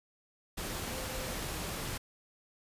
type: tone in noise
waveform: sine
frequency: 519 Hz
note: C5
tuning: 14 cents flat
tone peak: -45 dBFS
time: 0.9-1.34 s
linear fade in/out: 10 ms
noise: pink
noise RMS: -38 dBFS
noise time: 0.57-1.98 s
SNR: -10 dB
effects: resampled to 32000 Hz